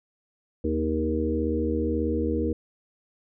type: harmonic tone with a mistuned harmonic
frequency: 78.4 Hz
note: D#2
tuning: 14 cents sharp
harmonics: 1 / 3 / 4 / 5 / 6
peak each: -29 / -30 / -28 / -33 / -29 dBFS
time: 0.64-2.53 s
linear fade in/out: 5 ms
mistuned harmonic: 5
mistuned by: +16 cents
effects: none